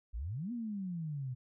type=exponential two-way sweep; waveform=sine; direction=up then down; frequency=49 to 246.9 to 122.8 Hz; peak=-36 dBFS; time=0.13-1.35 s; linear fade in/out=20 ms; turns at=0.52 s; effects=none